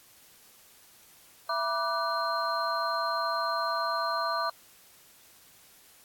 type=tone cluster; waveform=sine; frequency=666 / 967 / 1176 / 1498 / 4169 Hz; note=E5 / B5 / D6 / F#6 / C8; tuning=+18 / -37 / +2 / +21 / -7 cents; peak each=-33 / -34 / -30 / -37 / -37 dBFS; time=1.49-4.5 s; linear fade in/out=5 ms; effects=white hiss -57 dBFS RMS until 6.04 s + AAC 64 kbps